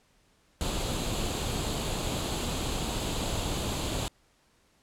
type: noise with comb filter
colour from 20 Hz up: pink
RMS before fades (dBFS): -31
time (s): 0.61-4.08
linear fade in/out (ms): 0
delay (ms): 0.27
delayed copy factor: +0.55
effects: pink hiss -66 dBFS RMS until 4.82 s + low-pass 10000 Hz 12 dB/octave